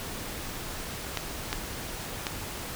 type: clicks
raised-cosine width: 0.2 ms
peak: -11 dBFS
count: 3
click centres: 1.173 / 1.529 / 2.268 s
effects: pink hiss -37 dBFS RMS until 2.75 s